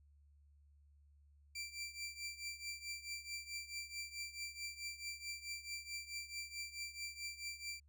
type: tone with tremolo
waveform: 20% pulse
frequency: 2349 Hz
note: D7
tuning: in tune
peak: -36 dBFS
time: 1.55-7.8 s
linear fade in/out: 5 ms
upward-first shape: triangle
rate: 4.6 Hz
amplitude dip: 85%
effects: added 72 Hz sine -64 dBFS peak until 7.88 s